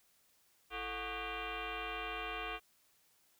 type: tone with frequency modulation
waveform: sine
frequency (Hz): 830.6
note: G#5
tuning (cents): 0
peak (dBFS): -38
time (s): 0.7-2.6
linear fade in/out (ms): 50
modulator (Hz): 389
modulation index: 5.8
effects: white hiss -71 dBFS RMS until 3.39 s